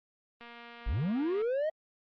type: click train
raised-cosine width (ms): 0.3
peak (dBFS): -32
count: 239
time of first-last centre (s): 0.41-1.418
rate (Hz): 236
type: linear sweep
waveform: triangle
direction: up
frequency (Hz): 32.7 to 644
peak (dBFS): -26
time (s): 0.86-1.7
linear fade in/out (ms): 10
effects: low-pass 3000 Hz 12 dB/octave + Opus 24 kbps